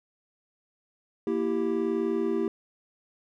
triangle chord, E diminished, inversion second, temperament equal with one note detuned, 233.1 / 331.7 / 392 Hz, Bb3 / E4 / G4, 0 / +11 / 0 cents, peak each -29 / -27 / -26 dBFS, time 1.27-2.48 s, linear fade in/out 2 ms, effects none

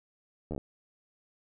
slowing click train, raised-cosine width 2 ms, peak -23 dBFS, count 6, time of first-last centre 0.51-0.579 s, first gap 12 ms, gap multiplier 1.07, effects none

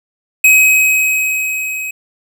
square tone with level ramp, 2537 Hz, D#7, 33 cents sharp, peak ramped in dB -5 to -21 dBFS, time 0.44-1.91 s, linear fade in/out 5 ms, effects none

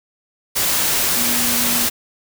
sine tone in noise, 240 Hz, B3, 49 cents flat, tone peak -26 dBFS, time 1.16-1.87 s, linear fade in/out 20 ms, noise white, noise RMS -18 dBFS, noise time 0.55-1.9 s, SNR -11 dB, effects none

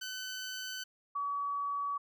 15% pulse / sine tone pair in turn, 1514 / 1136.8 Hz, F#6 / C#6, +39 / +43 cents, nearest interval perfect fourth, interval 496 cents, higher first, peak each -32 / -32 dBFS, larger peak neither, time 0.01-0.84 / 1.15-1.98 s, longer neither, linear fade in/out 10 ms, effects none

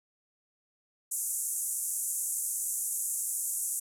white band-pass noise, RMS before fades -33 dBFS, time 1.11-3.8 s, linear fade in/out 10 ms, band 6900 to 12000 Hz, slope 48 dB/octave, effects none

